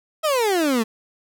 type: exponential sweep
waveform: 30% pulse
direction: down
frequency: 653 to 214.4 Hz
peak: -15 dBFS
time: 0.23-0.84 s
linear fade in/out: 20 ms
effects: none